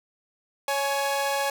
sawtooth tone pair together, 555.2 / 840 Hz, C#5 / G#5, +3 / +19 cents, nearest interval perfect fifth, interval 716 cents, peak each -23 dBFS, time 0.68-1.5 s, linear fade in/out 2 ms, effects none

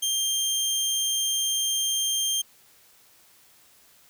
20% pulse tone, 3181 Hz, G7, 25 cents sharp, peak -18 dBFS, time 0.02-2.42 s, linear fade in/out 10 ms, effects white hiss -57 dBFS RMS until 4.09 s

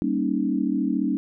sine chord, Eb dominant seventh, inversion first, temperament equal, 196 / 233.1 / 277.2 / 311.1 Hz, G3 / Bb3 / Db4 / Eb4, 0 / 0 / 0 / 0 cents, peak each -27 / -27 / -25 / -27 dBFS, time 0.02-1.17 s, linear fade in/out 0 ms, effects none

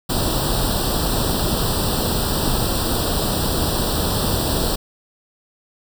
pink noise with comb filter, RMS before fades -20 dBFS, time 0.09-4.76 s, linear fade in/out 10 ms, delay 0.23 ms, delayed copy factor +1, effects none

